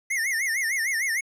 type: tone with vibrato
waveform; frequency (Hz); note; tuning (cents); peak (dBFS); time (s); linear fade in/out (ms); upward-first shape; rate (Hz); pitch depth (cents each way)
square; 1976; B6; 0; -24; 0.1-1.21; 10; sine; 6.6; 180
effects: resampled to 32000 Hz